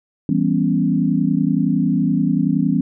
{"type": "chord", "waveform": "sine", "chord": "C# half-diminished seventh", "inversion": "first", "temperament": "equal", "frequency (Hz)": [164.81, 196, 246.9, 277.2], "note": ["E3", "G3", "B3", "C#4"], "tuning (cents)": [0, 0, 0, 0], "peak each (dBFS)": -20, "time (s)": [0.29, 2.81], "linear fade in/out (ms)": 2, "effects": []}